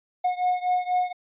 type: beating tone pair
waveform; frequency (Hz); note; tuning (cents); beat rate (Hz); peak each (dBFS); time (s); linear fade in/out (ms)
triangle; 724 / 728.1; F#5 / F#5; -38 / -28; 4.1; -22 / -24; 0.24-1.13; 10
effects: resampled to 8000 Hz